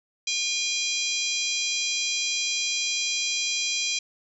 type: harmonic tone with a mistuned harmonic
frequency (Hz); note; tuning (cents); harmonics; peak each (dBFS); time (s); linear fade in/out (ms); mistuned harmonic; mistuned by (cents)
808; G#5; -48; 3 / 4 / 5 / 6 / 7 / 8 / 9; -30 / -31 / -32 / -33 / -33 / -34 / -35; 0.27-3.99; 5; 8; -56
effects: none